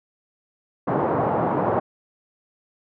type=band-pass noise; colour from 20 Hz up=white; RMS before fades=-22 dBFS; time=0.87-1.8 s; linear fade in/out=10 ms; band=110 to 940 Hz; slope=24 dB/octave; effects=none